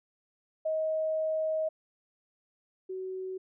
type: tone pair in turn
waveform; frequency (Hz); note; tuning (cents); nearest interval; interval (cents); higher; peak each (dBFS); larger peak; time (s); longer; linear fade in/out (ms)
sine; 631 / 375.2; D#5 / F#4; +24 / +24; major sixth; 900; first; -27 / -34; first; 0.65-1.69 / 2.89-3.38; first; 10
effects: none